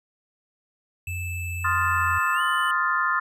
square tone with pitch glide, 2629 to 2985 Hz, E7 to F#7, -5 to +15 cents, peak -33 dBFS, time 1.07-2.71 s, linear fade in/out 2 ms, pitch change +220 cents, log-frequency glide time 2.34-2.41 s
sine tone with vibrato, 89.1 Hz, F2, 35 cents sharp, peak -29 dBFS, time 1.07-2.19 s, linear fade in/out 10 ms, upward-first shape triangle, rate 1.7 Hz, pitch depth 18 cents each way
sine chord, F dominant seventh, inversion second, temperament equal, 1046.5 / 1244.5 / 1396.9 / 1760 Hz, C6 / Eb6 / F6 / A6, 0 / 0 / 0 / 0 cents, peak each -26 dBFS, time 1.64-3.2 s, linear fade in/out 10 ms
effects none

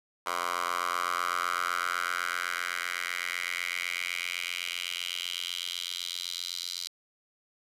10% pulse tone with high-pass filter sweep, 87.9 Hz, F2, 12 cents sharp, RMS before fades -33 dBFS, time 0.26-6.88 s, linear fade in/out 5 ms, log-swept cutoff 950 to 4300 Hz, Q 3.7, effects resampled to 32000 Hz + 9-bit

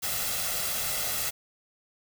white noise with comb filter, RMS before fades -30 dBFS, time 0.02-1.31 s, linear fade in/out 20 ms, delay 1.5 ms, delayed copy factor +0.6, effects none

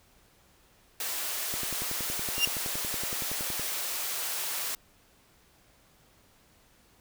white high-pass noise, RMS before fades -33 dBFS, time 1-4.75 s, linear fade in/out 2 ms, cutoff 430 Hz, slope 12 dB/octave
click train, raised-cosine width 2 ms, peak -25 dBFS, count 23, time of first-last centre 1.54-3.596 s, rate 10.7 Hz
35% pulse tone with exponential growth, 2794 Hz, F7, in tune, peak -17 dBFS, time 2.3-2.45 s, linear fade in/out 2 ms, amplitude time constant 31 ms
effects pink hiss -62 dBFS RMS until 7 s

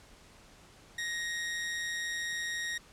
sawtooth tone with amplitude modulation, 1874 Hz, A#6, 9 cents sharp, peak -28 dBFS, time 0.98-2.78 s, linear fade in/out 5 ms, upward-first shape sine, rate 172 Hz, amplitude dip 35%, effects pink hiss -57 dBFS RMS until 2.92 s + low-pass 9000 Hz 12 dB/octave

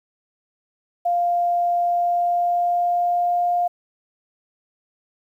sine tone with pitch glide, 698.5 to 704.6 Hz, F5 to F5, 0 to +15 cents, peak -17 dBFS, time 1.05-3.68 s, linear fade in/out 10 ms, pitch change +15 cents, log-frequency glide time 1.82-3.52 s, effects 9-bit

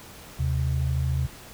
sine tone pair together, 77.33 / 130.81 Hz, D#2 / C3, -10 / 0 cents, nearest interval major sixth, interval 910 cents, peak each -25 dBFS, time 0.39-1.27 s, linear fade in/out 10 ms, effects pink hiss -45 dBFS RMS until 1.53 s

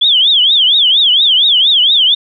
sine tone with vibrato, 3322 Hz, G#7, in tune, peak -6 dBFS, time 0.01-2.15 s, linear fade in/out 10 ms, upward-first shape triangle, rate 4.3 Hz, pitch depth 250 cents each way, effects none

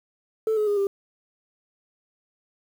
sine tone with pitch steps, 440 / 425 / 410.5 / 396.6 Hz, A4 / G#4 / G#4 / G4, 0 / +40 / -20 / +20 cents, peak -18 dBFS, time 0.47-0.87 s, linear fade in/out 2 ms, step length 100 ms, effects tanh soft clip ceiling -18 dBFS + 8-bit

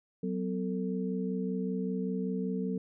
sine tone cluster, 187.3 / 252.5 / 445.8 Hz, F#3 / B3 / A4, +21 / +39 / +23 cents, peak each -32 / -36 / -37 dBFS, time 0.23-2.78 s, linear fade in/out 5 ms, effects none

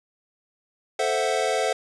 square chord, F# half-diminished seventh, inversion first, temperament equal, 440 / 523.3 / 659.3 / 740 Hz, A4 / C5 / E5 / F#5, 0 / 0 / 0 / 0 cents, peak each -28 dBFS, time 0.99-1.73 s, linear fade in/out 5 ms, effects resampled to 22050 Hz + 8-bit

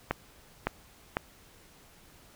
clicks, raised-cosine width 0.5 ms, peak -12 dBFS, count 3, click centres 0.11 / 0.67 / 1.169 s, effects pink hiss -57 dBFS RMS until 2.35 s

